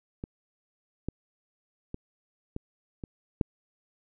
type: clicks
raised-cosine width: 3 ms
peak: -22 / -18 / -22 / -21 / -24 / -11 dBFS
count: 6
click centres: 0.239 / 1.086 / 1.944 / 2.564 / 3.038 / 3.412 s
effects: none